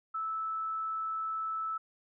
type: tone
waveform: sine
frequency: 1311 Hz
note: E6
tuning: 10 cents flat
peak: -32 dBFS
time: 0.14-1.78 s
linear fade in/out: 10 ms
effects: none

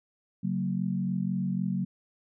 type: tone cluster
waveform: sine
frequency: 139.9 / 186.2 / 230 Hz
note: C#3 / F#3 / A#3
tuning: +16 / +11 / -23 cents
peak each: -34 / -28 / -34 dBFS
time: 0.43-1.85 s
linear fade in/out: 10 ms
effects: none

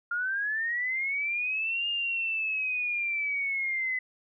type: linear two-way sweep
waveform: sine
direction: up then down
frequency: 1396.9 to 2832 to 2012 Hz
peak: -27 dBFS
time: 0.11-3.99 s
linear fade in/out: 5 ms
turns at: 1.88 s
effects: none

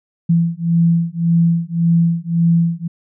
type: beating tone pair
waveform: sine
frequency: 167.3 / 169.1 Hz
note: E3 / E3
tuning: +26 / +44 cents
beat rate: 1.8 Hz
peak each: -15 dBFS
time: 0.29-2.88 s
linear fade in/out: 10 ms
effects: none

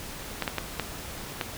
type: clicks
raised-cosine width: 0.3 ms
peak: -11 dBFS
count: 5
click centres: 0.423 / 0.478 / 0.583 / 0.797 / 1.412 s
effects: pink hiss -39 dBFS RMS until 1.57 s

